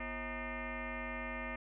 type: tone with frequency modulation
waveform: sine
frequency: 932.3 Hz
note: A#5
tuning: in tune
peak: -38 dBFS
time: 0-1.56 s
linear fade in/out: 5 ms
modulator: 294 Hz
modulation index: 4.8
effects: none

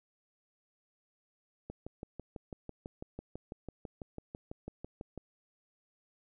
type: click train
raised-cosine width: 2 ms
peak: -28 dBFS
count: 22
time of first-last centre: 1.7-5.177 s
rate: 6.04 Hz
effects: none

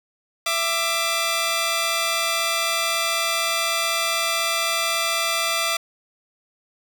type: tone pair together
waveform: 10% pulse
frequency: 666 / 1184.5 Hz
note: E5 / D6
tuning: +18 / +14 cents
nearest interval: minor seventh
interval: 996 cents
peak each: -15 dBFS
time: 0.46-5.77 s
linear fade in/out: 5 ms
effects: 7-bit

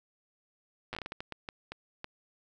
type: slowing click train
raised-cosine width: 0.3 ms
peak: -22 dBFS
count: 13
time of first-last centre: 0.93-2.044 s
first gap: 8 ms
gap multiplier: 1.4
effects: none

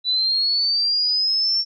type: linear sweep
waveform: sine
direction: up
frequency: 3951 to 5470 Hz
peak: -17 dBFS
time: 0.04-1.65 s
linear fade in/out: 50 ms
effects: none

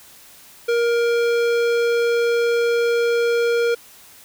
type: tone with tanh clipping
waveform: sine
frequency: 470.3 Hz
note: A#4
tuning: 15 cents sharp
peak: -18 dBFS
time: 0.68-3.75 s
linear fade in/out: 10 ms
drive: 18 dB
effects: white hiss -46 dBFS RMS until 4.24 s

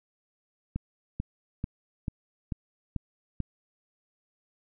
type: click train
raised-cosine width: 5 ms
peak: -18 dBFS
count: 7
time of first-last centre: 0.76-3.403 s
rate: 2.27 Hz
effects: none

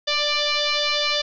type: tone with frequency modulation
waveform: sine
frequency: 587.3 Hz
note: D5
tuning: in tune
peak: -19 dBFS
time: 0.07-1.22 s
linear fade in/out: 10 ms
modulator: 590 Hz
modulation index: 7.5
effects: none

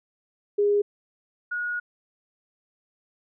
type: tone pair in turn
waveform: sine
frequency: 410 / 1448.5 Hz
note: G#4 / F#6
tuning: -22 / -37 cents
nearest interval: octave + minor seventh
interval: 2185 cents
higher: second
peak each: -18 / -26 dBFS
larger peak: first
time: 0.58-0.82 / 1.51-1.8 s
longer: second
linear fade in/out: 10 ms
effects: none

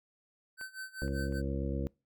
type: tone with tremolo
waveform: square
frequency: 1534 Hz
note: G6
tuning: 38 cents flat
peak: -39 dBFS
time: 0.57-1.42 s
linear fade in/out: 50 ms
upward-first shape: sine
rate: 5.1 Hz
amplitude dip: 90%
type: clicks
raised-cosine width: 0.5 ms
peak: -35 / -38 / -42 dBFS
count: 3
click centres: 0.612 / 1.08 / 1.324 s
type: harmonic tone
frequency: 68.4 Hz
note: C#2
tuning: 23 cents flat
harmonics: 1 / 2 / 3 / 4 / 5 / 7 / 8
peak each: -35 / -38 / -40 / -41 / -42 / -43 / -44 dBFS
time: 1.02-1.87 s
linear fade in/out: 0 ms
effects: noise-tail reverb RT60 0.3 s tail -26 dB re dry

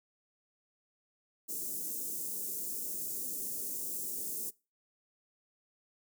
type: band-stop noise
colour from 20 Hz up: white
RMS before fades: -38 dBFS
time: 1.48-4.51 s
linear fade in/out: 20 ms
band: 440 to 7000 Hz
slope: 24 dB/octave
effects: noise-tail reverb RT60 0.3 s tail -23 dB re dry + high-pass 200 Hz 12 dB/octave

